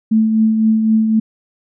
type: tone with tremolo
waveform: sine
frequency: 220 Hz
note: A3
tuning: in tune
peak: -8 dBFS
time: 0.11-1.2 s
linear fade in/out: 10 ms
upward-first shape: triangle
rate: 3.9 Hz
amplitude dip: 45%
effects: none